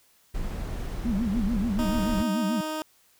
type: noise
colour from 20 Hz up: brown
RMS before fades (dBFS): -31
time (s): 0.34-2.23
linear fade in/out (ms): 10
type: tone with vibrato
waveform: sine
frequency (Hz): 214.8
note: A3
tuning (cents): -41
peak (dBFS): -24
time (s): 1.05-2.61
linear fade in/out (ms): 5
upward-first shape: sine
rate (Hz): 6.9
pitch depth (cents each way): 220
type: tone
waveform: 15% pulse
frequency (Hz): 311.1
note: D#4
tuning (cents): 0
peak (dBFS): -23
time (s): 1.79-2.82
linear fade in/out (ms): 0
effects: white hiss -62 dBFS RMS until 3.19 s